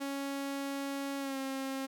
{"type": "tone with pitch glide", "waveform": "sawtooth", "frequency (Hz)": [277.2, 268.4], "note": ["C#4", "C4"], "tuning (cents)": [0, 44], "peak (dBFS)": -31, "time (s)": [0, 1.87], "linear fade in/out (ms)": 20, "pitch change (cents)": -56, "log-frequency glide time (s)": [1.19, 1.37], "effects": []}